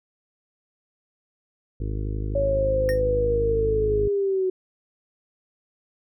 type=harmonic tone; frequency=51.91 Hz; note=G#1; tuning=in tune; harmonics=1 / 2 / 3 / 4 / 5 / 6 / 7 / 8 / 9; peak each=-27 / -30 / -40 / -44 / -40 / -39 / -41 / -44 / -44 dBFS; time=1.8-4.08 s; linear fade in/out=5 ms
type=linear sweep; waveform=sine; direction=down; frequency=562 to 370 Hz; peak=-20 dBFS; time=2.35-4.5 s; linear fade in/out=5 ms
type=tone with exponential decay; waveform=square; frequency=1841 Hz; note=A#6; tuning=22 cents flat; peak=-26 dBFS; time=2.89-3.01 s; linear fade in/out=0 ms; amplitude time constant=26 ms
effects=none